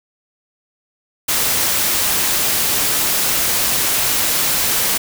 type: noise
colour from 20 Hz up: white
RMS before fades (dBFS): -17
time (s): 1.28-4.98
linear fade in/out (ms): 10
effects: none